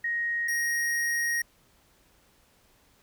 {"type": "tone pair in turn", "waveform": ["sine", "square"], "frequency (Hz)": [1875, 1875], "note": ["A#6", "A#6"], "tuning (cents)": [10, 10], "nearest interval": "unison", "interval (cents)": 0, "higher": "neither", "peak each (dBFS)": -26, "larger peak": "neither", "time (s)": [[0.04, 0.48], [0.48, 1.42]], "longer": "second", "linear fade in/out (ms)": 5, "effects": ["pink hiss -63 dBFS RMS until 3.02 s"]}